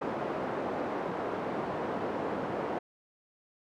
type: band-pass noise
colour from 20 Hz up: pink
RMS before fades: -34 dBFS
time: 0.01-2.79 s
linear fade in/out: 10 ms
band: 290 to 940 Hz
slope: 12 dB/octave
effects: none